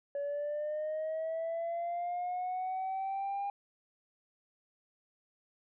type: linear sweep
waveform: sine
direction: up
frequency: 565 to 806 Hz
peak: -31 dBFS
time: 0.15-3.5 s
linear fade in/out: 2 ms
effects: tanh soft clip ceiling -31 dBFS